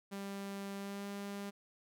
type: tone with pitch glide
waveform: sawtooth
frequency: 198 to 200.6 Hz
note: G3 to G3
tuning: +18 to +40 cents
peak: -37 dBFS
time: 0.11-1.51 s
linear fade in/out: 20 ms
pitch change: +22 cents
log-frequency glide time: 0.77-1.05 s
effects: none